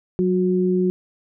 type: tone pair together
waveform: sine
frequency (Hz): 185 / 364.1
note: F#3 / F#4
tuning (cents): 0 / -28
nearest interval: octave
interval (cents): 1172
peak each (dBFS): -19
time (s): 0.19-0.9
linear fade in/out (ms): 0
effects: none